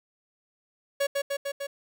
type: tone with echo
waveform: 45% pulse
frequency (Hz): 560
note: C#5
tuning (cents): +18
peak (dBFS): -23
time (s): 1-1.07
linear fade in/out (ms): 10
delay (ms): 150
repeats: 4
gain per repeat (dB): -2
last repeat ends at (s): 1.67
effects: none